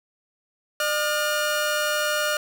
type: tone pair together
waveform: sawtooth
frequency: 601 / 1429.4 Hz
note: D5 / F6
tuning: +40 / +40 cents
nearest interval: octave + minor third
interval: 1500 cents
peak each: -21 dBFS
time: 0.8-2.37 s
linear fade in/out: 2 ms
effects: 9-bit